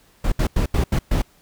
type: noise bursts at uneven times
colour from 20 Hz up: brown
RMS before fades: -18 dBFS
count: 6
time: 0.24-0.32 / 0.39-0.47 / 0.56-0.66 / 0.74-0.84 / 0.92-0.99 / 1.11-1.22 s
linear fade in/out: 5 ms
effects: pink hiss -56 dBFS RMS until 1.41 s